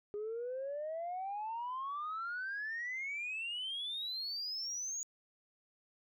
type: exponential sweep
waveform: sine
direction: up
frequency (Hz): 408.1 to 6800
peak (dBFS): -36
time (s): 0.14-5.03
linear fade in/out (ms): 0
effects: tanh soft clip ceiling -34 dBFS